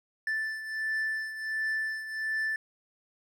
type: beating tone pair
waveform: triangle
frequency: 1760 / 1761.4 Hz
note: A6 / A6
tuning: 0 / +1 cents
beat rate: 1.4 Hz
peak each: -29 / -35 dBFS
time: 0.27-2.56 s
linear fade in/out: 2 ms
effects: none